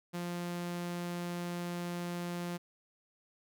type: tone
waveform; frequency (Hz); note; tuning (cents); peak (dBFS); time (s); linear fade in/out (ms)
sawtooth; 174.6; F3; 0; -32; 0.13-2.58; 20
effects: none